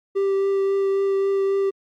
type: tone with vibrato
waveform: triangle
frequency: 392 Hz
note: G4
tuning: in tune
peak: -16 dBFS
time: 0.15-1.71 s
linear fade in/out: 20 ms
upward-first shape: triangle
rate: 3.7 Hz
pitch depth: 11 cents each way
effects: Opus 48 kbps